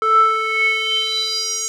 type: tone with band-pass filter sweep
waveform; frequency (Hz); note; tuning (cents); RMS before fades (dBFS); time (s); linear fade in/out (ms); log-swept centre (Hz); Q
square; 440.1; A4; 0; -18; 0.02-1.68; 0; 1100 to 6800; 6.9
effects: none